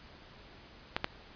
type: clicks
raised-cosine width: 0.3 ms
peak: -13 dBFS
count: 2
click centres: 0.965 / 1.044 s
effects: pink hiss -54 dBFS RMS until 1.35 s + resampled to 11025 Hz